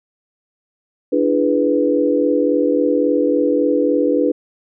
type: chord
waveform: sine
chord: E dominant seventh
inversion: third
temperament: equal with one note detuned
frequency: 293.7 / 337.3 / 415.3 / 493.9 Hz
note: D4 / E4 / G#4 / B4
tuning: 0 / +40 / 0 / 0 cents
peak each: -17 / -21 / -21 / -17 dBFS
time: 1.12-4.32 s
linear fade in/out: 10 ms
effects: none